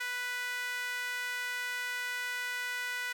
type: tone with high-pass filter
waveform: sawtooth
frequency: 493.9 Hz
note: B4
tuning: in tune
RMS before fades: -36 dBFS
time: 0-3.13 s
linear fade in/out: 10 ms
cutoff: 1700 Hz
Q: 4.1
effects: none